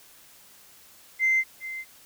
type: tone with echo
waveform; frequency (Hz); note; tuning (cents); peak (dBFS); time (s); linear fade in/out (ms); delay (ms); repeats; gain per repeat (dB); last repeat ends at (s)
sine; 2078; C7; -12; -18; 1.19-1.44; 50; 410; 1; -14; 1.85
effects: tanh soft clip ceiling -15 dBFS + white hiss -53 dBFS RMS until 2.05 s